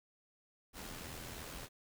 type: noise with amplitude modulation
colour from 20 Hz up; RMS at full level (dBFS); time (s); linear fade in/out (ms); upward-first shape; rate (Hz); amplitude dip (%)
pink; -45; 0.73-1.69; 50; sine; 83.3; 45
effects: none